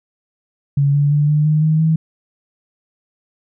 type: tone with pitch steps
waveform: sine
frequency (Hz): 141.1 / 144.06 / 147.09 / 150.18 / 153.34 / 156.56 / 159.85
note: C#3 / D3 / D3 / D3 / D#3 / D#3 / D#3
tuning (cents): +31 / -33 / +3 / +39 / -25 / +11 / +47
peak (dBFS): -11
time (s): 0.77-1.96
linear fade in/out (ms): 5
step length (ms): 170
effects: none